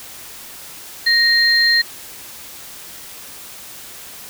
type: tone pair together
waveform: sine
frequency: 1864.7 / 4184 Hz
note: A#6 / C8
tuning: 0 / -1 cents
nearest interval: octave + major second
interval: 1399 cents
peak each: -14 dBFS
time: 1.06-1.82 s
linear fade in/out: 10 ms
effects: white hiss -36 dBFS RMS until 4.29 s